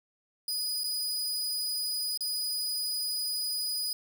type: tone with dropouts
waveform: sawtooth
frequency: 4956 Hz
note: D#8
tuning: 8 cents flat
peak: -27 dBFS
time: 0.48-3.93 s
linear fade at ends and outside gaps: 2 ms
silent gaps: 0.836-0.841 / 2.175-2.207 s
effects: none